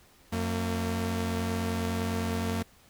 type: tone pair together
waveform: sawtooth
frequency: 89.8 / 227.6 Hz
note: F2 / A#3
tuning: +49 / -41 cents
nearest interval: octave + major third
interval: 1610 cents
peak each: -27 dBFS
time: 0.32-2.63 s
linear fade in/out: 10 ms
effects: pink hiss -59 dBFS RMS until 2.89 s